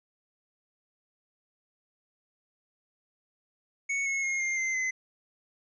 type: tone with pitch steps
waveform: square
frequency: 2217 / 2181 / 2146 / 2112 / 2078 / 2045 Hz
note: C#7 / C#7 / C7 / C7 / C7 / C7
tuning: 0 / -29 / +43 / +16 / -12 / -40 cents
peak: -28 dBFS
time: 3.89-4.91 s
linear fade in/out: 10 ms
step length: 170 ms
effects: resampled to 16000 Hz